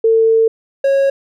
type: tone pair in turn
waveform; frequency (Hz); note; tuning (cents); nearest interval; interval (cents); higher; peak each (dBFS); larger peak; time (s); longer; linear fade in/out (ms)
sine / triangle; 449.3 / 548.6; A4 / C#5; +36 / -18; minor third; 346; second; -8; neither; 0.04-0.48 / 0.84-1.1; first; 5
effects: none